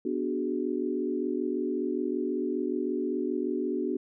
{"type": "chord", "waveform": "sine", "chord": "G# half-diminished seventh", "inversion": "first", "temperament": "equal", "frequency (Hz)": [246.9, 293.7, 370, 415.3], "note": ["B3", "D4", "F#4", "G#4"], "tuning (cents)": [0, 0, 0, 0], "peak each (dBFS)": [-33, -32, -31, -36], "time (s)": [0.05, 3.97], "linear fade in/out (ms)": 5, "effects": []}